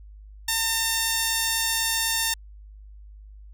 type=tone pair together; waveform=5% pulse; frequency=906 / 1812 Hz; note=A#5 / A#6; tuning=-50 / -50 cents; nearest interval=octave; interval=1200 cents; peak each=-13 / -19 dBFS; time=0.48-2.34 s; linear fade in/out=5 ms; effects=added 51 Hz sine -42 dBFS peak until 3.53 s